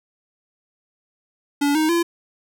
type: tone with pitch steps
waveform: square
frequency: 286.3 / 312.2 / 340.5 Hz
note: D4 / D#4 / F4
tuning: -44 / +6 / -44 cents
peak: -17 dBFS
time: 1.61-2.03 s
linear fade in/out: 10 ms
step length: 140 ms
effects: none